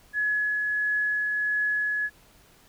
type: tone with tremolo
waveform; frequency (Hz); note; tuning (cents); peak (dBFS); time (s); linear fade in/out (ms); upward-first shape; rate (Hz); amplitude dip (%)
sine; 1694; G#6; +34; -22; 0.13-2.1; 50; triangle; 1.5; 25
effects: pink hiss -57 dBFS RMS until 2.68 s